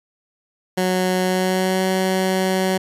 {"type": "tone with pitch glide", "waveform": "15% pulse", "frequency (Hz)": [184.3, 187.96], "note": ["F#3", "F#3"], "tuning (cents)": [-7, 28], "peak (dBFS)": -11, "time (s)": [0.77, 2.78], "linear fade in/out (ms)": 10, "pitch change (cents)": 35, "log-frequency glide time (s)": [1.23, 1.84], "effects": ["resampled to 32000 Hz"]}